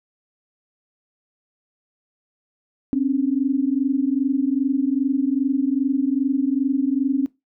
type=tone pair together; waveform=sine; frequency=261.7 / 284.2 Hz; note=C4 / C#4; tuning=0 / +43 cents; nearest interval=minor second; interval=143 cents; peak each=-20 dBFS; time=2.93-7.26 s; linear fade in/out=0 ms; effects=noise-tail reverb RT60 0.2 s tail -19 dB re dry